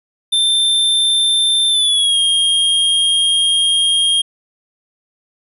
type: tone with pitch glide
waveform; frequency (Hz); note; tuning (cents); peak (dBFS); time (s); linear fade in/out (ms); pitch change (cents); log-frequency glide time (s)
square; 3569 to 3235; A7 to G#7; +24 to -46; -12; 0.32-4.22; 10; -170; 1.69-2.19
effects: resampled to 32000 Hz + 9-bit